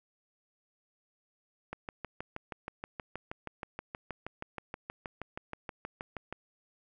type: click train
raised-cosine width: 0.5 ms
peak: -23 dBFS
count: 30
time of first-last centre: 1.73-6.326 s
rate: 6.31 Hz
effects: none